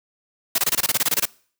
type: noise bursts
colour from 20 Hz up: white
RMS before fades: -19 dBFS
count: 13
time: 0.55-1.255 s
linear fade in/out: 5 ms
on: 33 ms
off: 23 ms
effects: noise-tail reverb RT60 0.5 s tail -24 dB re dry + high-pass 100 Hz 12 dB/octave